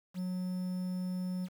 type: tone with quantisation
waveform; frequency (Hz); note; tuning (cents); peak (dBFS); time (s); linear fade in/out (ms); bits
triangle; 182.8; F#3; -21; -31; 0.14-1.49; 50; 9
effects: none